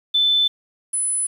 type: tone pair in turn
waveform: sine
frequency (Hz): 3520 / 10020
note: A7 / D#9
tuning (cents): 0 / +11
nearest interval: octave + tritone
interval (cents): 1811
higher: second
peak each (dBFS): -14 / -19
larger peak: first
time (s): 0.14-0.48 / 0.93-1.27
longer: neither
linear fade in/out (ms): 10
effects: 8-bit